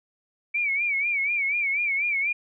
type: tone with vibrato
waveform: sine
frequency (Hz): 2293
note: D7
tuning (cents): -42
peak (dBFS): -22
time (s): 0.54-2.33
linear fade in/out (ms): 10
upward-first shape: sine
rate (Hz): 4.1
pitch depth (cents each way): 100
effects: none